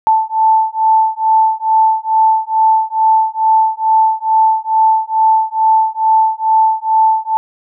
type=beating tone pair; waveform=sine; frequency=880 / 882.3 Hz; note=A5 / A5; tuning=0 / +5 cents; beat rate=2.3 Hz; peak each=-12 dBFS; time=0.07-7.37 s; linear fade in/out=0 ms; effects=none